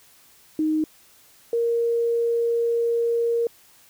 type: tone pair in turn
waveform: sine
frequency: 311.1 / 467.1 Hz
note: D#4 / A#4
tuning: 0 / +3 cents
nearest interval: perfect fifth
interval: 703 cents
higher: second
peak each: -19 dBFS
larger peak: neither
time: 0.59-0.84 / 1.53-3.47 s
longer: second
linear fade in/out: 2 ms
effects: white hiss -54 dBFS RMS until 3.89 s